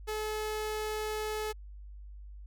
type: tone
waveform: sawtooth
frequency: 429.3 Hz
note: A4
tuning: 43 cents flat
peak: -29 dBFS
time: 0.07-1.53 s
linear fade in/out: 20 ms
effects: added 50 Hz sine -44 dBFS peak until 2.46 s